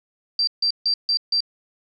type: tone bursts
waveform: sine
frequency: 4699 Hz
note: D8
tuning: in tune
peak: -17 dBFS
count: 5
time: 0.39-1.405 s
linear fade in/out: 2 ms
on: 83 ms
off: 150 ms
effects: none